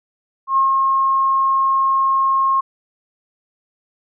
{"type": "tone with ADSR envelope", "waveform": "sine", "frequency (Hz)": 1076, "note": "C6", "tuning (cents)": 48, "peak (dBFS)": -11, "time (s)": [0.47, 2.61], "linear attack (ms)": 100, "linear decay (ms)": 130, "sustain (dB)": -2, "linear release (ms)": 12, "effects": []}